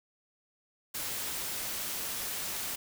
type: noise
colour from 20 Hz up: white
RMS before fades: -36 dBFS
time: 0.94-2.76 s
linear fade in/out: 10 ms
effects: none